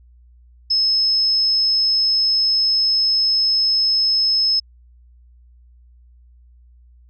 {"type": "tone", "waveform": "sine", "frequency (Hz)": 5190, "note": "E8", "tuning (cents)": -28, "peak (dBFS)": -14, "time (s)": [0.7, 4.6], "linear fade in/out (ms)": 10, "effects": ["added 60 Hz sine -46 dBFS peak until 7.09 s"]}